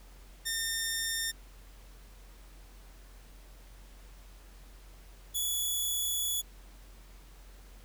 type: tone pair in turn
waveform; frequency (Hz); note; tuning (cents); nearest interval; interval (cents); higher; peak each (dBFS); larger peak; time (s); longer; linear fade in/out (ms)
10% pulse; 1816 / 3413; A#6 / G#7; -46 / +47; major seventh; 1093; second; -22; neither; 0.45-1.32 / 5.34-6.42; second; 20
effects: added 45 Hz sine -50 dBFS peak until 7.84 s + pink hiss -59 dBFS RMS until 7.84 s